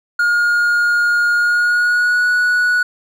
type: tone with pitch glide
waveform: triangle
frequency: 1426 to 1467.8 Hz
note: F6 to F#6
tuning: +36 to -14 cents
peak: -10 dBFS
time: 0.19-2.83 s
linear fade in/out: 5 ms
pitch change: +50 cents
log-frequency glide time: 1.35-2.28 s
effects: none